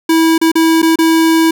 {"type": "tone with dropouts", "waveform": "square", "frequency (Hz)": 325.3, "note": "E4", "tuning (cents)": -23, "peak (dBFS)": -8, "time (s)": [0.09, 1.51], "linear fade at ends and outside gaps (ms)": 5, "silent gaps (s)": [[0.38, 0.414], [0.517, 0.554], [0.819, 0.827], [0.958, 0.987]], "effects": []}